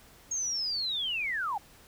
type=linear sweep; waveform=sine; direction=down; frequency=6600 to 756 Hz; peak=-29 dBFS; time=0.31-1.58 s; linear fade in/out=5 ms; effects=pink hiss -56 dBFS RMS until 1.87 s